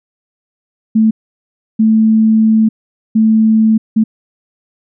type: tone bursts at uneven times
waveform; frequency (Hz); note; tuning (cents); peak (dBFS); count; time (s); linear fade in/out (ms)
sine; 220; A3; 0; -6; 4; 0.95-1.11 / 1.79-2.69 / 3.15-3.78 / 3.96-4.04; 10
effects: none